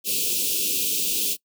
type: band-stop noise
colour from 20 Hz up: white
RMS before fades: -24 dBFS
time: 0.04-1.37 s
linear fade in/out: 50 ms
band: 510 to 2500 Hz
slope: 96 dB/octave
effects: noise-tail reverb RT60 0.1 s tail -22 dB re dry + high-pass 200 Hz 12 dB/octave